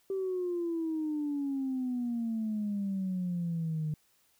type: exponential sweep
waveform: sine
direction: down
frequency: 390 to 151.5 Hz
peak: -29 dBFS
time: 0.1-3.94 s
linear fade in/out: 2 ms
effects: tanh soft clip ceiling -26 dBFS + white hiss -69 dBFS RMS until 4.39 s